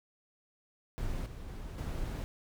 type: noise with level steps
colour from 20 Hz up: brown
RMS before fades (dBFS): -36 / -44 / -42 / -36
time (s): 0.98-2.24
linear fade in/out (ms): 0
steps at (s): 1.26 / 1.48 / 1.78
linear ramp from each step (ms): 2
effects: none